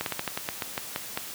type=slowing click train; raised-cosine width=0.3 ms; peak=-12 dBFS; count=11; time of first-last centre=0.01-1.174 s; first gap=52 ms; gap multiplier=1.17; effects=white hiss -39 dBFS RMS until 1.34 s + high-pass 80 Hz 12 dB/octave

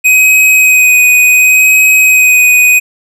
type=tone with vibrato; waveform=square; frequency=2512 Hz; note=D#7; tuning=16 cents sharp; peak=-4 dBFS; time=0.04-2.8 s; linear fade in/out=20 ms; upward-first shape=sine; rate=0.69 Hz; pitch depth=15 cents each way; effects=none

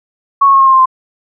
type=tone with pitch steps; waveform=sine; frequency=1108.7 / 1097.2 / 1085.9 / 1074.7 / 1063.5 / 1052.5 / 1041.6 Hz; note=C#6 / C#6 / C#6 / C6 / C6 / C6 / C6; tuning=0 / -18 / -36 / +46 / +28 / +10 / -8 cents; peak=-4 dBFS; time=0.41-0.858 s; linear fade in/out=10 ms; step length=64 ms; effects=none

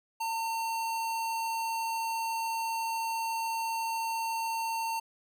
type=tone; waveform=square; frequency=907 Hz; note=A#5; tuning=48 cents flat; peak=-31 dBFS; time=0.2-5 s; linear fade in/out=10 ms; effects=none

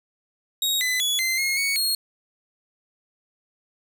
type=tone with pitch steps; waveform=sawtooth; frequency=3776 / 2011 / 3395 / 2072 / 2154 / 2226 / 4285 Hz; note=A#7 / B6 / G#7 / C7 / C7 / C#7 / C8; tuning=+22 / +31 / +37 / -17 / +50 / +7 / +40 cents; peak=-18 dBFS; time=0.62-1.95 s; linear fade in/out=2 ms; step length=190 ms; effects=none

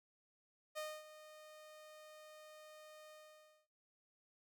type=tone with ADSR envelope; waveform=sawtooth; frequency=615 Hz; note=D#5; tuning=20 cents flat; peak=-37 dBFS; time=0.75-3.67 s; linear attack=29 ms; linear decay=250 ms; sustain=-15 dB; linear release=560 ms; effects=noise-tail reverb RT60 0.7 s tail -25 dB re dry

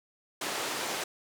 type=band-pass noise; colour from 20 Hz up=pink; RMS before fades=-34 dBFS; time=0.41-1.04 s; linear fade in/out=5 ms; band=390 to 9500 Hz; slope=12 dB/octave; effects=none

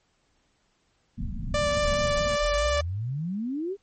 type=low-pass noise; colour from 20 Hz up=pink; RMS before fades=-31 dBFS; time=1.17-2.37 s; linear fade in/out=10 ms; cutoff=250 Hz; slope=96 dB/octave
type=tone with vibrato; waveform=sawtooth; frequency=587.3 Hz; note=D5; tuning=in tune; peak=-19 dBFS; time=1.54-2.81 s; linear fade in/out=5 ms; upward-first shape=sine; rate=4.7 Hz; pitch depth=12 cents each way
type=exponential sweep; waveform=sine; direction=up; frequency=36.71 to 415.3 Hz; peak=-27 dBFS; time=2.38-3.77 s; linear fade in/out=50 ms
effects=pink hiss -69 dBFS RMS until 3.82 s + MP3 32 kbps

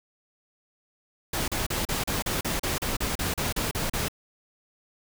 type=noise bursts; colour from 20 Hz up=pink; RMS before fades=-28 dBFS; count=15; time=1.33-4.084 s; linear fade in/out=5 ms; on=150 ms; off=36 ms; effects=none

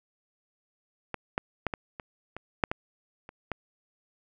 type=clicks; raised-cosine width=0.5 ms; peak=-17 / -12 / -12 / -16 / -23 / -23 / -7 / -14 / -28 / -16 dBFS; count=10; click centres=1.143 / 1.379 / 1.667 / 1.738 / 1.998 / 2.366 / 2.638 / 2.715 / 3.291 / 3.517 s; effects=none

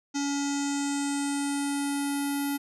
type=tone with low-pass filter sweep; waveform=square; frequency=282.7 Hz; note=C#4; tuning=34 cents sharp; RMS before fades=-29 dBFS; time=0.14-2.58 s; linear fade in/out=20 ms; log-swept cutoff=6300 to 12000 Hz; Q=5.4; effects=none

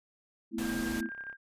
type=chord; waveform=sine; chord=A suspended second; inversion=none; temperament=just; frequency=220 / 247.5 / 330 Hz; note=A3 / B3 / E4; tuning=0 / +4 / +2 cents; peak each=-36 dBFS; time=0.51-1.1 s; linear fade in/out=50 ms
type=noise; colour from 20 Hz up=pink; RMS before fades=-40 dBFS; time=0.58-1.01 s; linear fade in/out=5 ms
type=tone with tremolo; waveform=sine; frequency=1600 Hz; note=G6; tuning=35 cents sharp; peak=-37 dBFS; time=0.6-1.37 s; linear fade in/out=50 ms; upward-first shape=sine; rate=12 Hz; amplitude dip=55%
type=click train; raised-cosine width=0.5 ms; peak=-38 dBFS; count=16; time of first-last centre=0.88-1.328 s; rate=33.5 Hz
effects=resampled to 32000 Hz

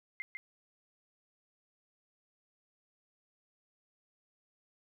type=tone with echo; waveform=sine; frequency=2093 Hz; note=C7; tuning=in tune; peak=-36 dBFS; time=0.2-0.22 s; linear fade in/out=0 ms; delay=150 ms; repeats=1; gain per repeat=-3 dB; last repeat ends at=0.37 s; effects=none

